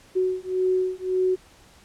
sine beating tone pair, 370 / 371.8 Hz, F#4 / F#4, 0 / +8 cents, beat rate 1.8 Hz, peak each -24 dBFS, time 0.15-1.36 s, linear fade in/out 20 ms, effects pink hiss -53 dBFS RMS until 1.84 s + low-pass 10000 Hz 12 dB/octave

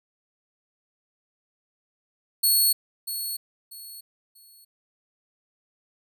5% pulse tone with echo, 4360 Hz, C#8, 29 cents flat, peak -11 dBFS, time 2.43-2.73 s, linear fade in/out 10 ms, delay 640 ms, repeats 3, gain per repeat -11 dB, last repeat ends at 4.65 s, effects none

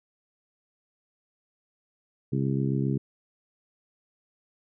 harmonic tone, 67.5 Hz, C#2, 45 cents flat, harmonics 2 / 3 / 4 / 5 / 6, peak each -26 / -30 / -32 / -34 / -36 dBFS, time 2.32-2.98 s, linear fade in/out 10 ms, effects none

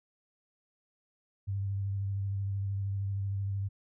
sine tone with vibrato, 98.7 Hz, G2, 12 cents sharp, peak -30 dBFS, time 1.47-3.69 s, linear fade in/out 20 ms, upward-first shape sine, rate 13 Hz, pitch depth 22 cents each way, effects none

